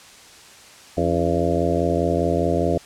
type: harmonic tone with a mistuned harmonic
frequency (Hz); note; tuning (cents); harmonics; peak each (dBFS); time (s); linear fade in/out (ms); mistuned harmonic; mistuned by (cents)
84.9; F2; -48; 1 / 2 / 3 / 4 / 5 / 6 / 7 / 8; -26 / -26 / -26 / -26 / -26 / -26 / -26 / -26; 0.97-2.78; 5; 3; +94
effects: white hiss -45 dBFS RMS until 2.85 s + low-pass 8000 Hz 12 dB/octave